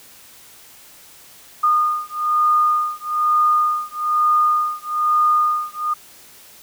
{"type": "beating tone pair", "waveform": "sine", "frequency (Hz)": [1222, 1223.1], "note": ["D#6", "D#6"], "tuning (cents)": [-32, -30], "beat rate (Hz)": 1.1, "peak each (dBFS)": -18, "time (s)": [1.63, 5.94], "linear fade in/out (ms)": 10, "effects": ["white hiss -45 dBFS RMS until 6.62 s"]}